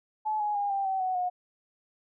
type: tone with pitch steps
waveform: sine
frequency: 860 / 835.5 / 811.7 / 788.6 / 766.2 / 744.4 / 723.2 Hz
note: A5 / G#5 / G#5 / G5 / G5 / F#5 / F#5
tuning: -40 / +10 / -40 / +10 / -40 / +10 / -40 cents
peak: -26 dBFS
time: 0.25-1.3 s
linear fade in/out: 20 ms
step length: 150 ms
effects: none